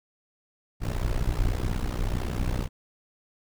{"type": "noise with amplitude modulation", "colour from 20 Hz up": "brown", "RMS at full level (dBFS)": -23, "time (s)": [0.8, 2.69], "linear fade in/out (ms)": 50, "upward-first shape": "sine", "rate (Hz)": 61.5, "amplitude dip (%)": 90, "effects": []}